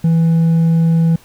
sine tone with hard clipping, 164.8 Hz, E3, in tune, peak -10 dBFS, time 0.04-1.16 s, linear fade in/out 5 ms, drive 2 dB, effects pink hiss -46 dBFS RMS until 1.24 s

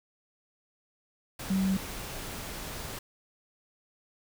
sine tone in noise, 191.1 Hz, G3, 44 cents flat, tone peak -24 dBFS, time 1.5-1.77 s, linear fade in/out 5 ms, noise pink, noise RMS -39 dBFS, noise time 1.39-2.99 s, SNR +12 dB, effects none

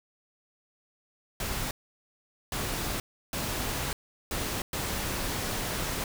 pink noise bursts at uneven times, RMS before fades -32 dBFS, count 5, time 1.4-1.71 / 2.52-3 / 3.33-3.93 / 4.31-4.62 / 4.73-6.04 s, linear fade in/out 2 ms, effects none

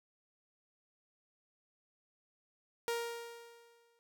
sawtooth tone with exponential decay, 468.3 Hz, A#4, 8 cents sharp, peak -28 dBFS, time 2.88-3.99 s, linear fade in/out 0 ms, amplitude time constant 240 ms, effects none

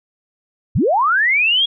sine linear sweep, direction up, 63 to 3353 Hz, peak -12 dBFS, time 0.75-1.66 s, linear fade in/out 10 ms, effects none

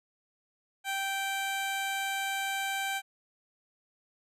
15% pulse tone, 781 Hz, G5, 7 cents flat, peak -24 dBFS, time 0.84-3.02 s, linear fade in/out 50 ms, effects resampled to 32000 Hz

